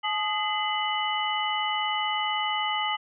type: tone cluster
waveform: sine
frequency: 855 / 1242 / 2040 / 2971 Hz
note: A5 / D#6 / C7 / F#7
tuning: -50 / -3 / -44 / +6 cents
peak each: -29 / -31 / -32 / -30 dBFS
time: 0.03-2.97 s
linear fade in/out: 20 ms
effects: none